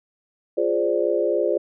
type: chord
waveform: sine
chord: D half-diminished seventh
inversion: first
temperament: equal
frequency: 349.2 / 415.3 / 523.3 / 587.3 Hz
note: F4 / Ab4 / C5 / D5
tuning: 0 / 0 / 0 / 0 cents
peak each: -24 dBFS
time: 0.57-1.58 s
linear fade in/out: 10 ms
effects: none